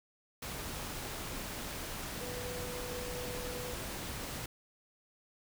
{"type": "tone in noise", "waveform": "sine", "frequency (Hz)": 493.9, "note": "B4", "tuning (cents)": 0, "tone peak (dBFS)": -42, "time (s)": [2.21, 3.74], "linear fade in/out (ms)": 5, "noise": "pink", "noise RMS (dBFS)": -41, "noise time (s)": [0.42, 4.46], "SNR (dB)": -4, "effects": []}